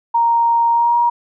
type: tone with pitch glide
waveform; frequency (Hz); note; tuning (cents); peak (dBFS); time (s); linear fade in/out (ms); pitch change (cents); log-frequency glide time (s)
sine; 932.3 to 949.1; A#5 to A#5; 0 to +31; -11; 0.14-1.1; 10; +31; 0.71-0.97
effects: none